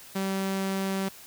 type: tone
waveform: sawtooth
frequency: 193.1 Hz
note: G3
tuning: 26 cents flat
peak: -23 dBFS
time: 0.15-1.09 s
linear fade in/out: 10 ms
effects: white hiss -48 dBFS RMS until 1.26 s